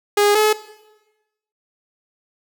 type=tone pair in turn; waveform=sawtooth; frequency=411.5 / 427.8 Hz; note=G#4 / A4; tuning=-16 / -49 cents; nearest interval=minor second; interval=67 cents; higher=second; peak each=-9 dBFS; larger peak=neither; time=0.17-0.35 / 0.35-0.53 s; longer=neither; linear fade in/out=5 ms; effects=noise-tail reverb RT60 1.0 s tail -17 dB re dry